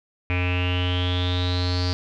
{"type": "tone with low-pass filter sweep", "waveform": "square", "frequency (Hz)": 90, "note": "F#2", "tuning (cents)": -47, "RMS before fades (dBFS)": -23, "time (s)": [0.3, 1.93], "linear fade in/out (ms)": 0, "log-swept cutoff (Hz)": [2400, 4700], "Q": 9.9, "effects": []}